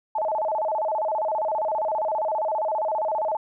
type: tone with vibrato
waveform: sine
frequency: 740 Hz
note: F#5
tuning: in tune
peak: -22 dBFS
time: 0.15-3.37 s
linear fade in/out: 5 ms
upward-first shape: square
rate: 15 Hz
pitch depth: 280 cents each way
effects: none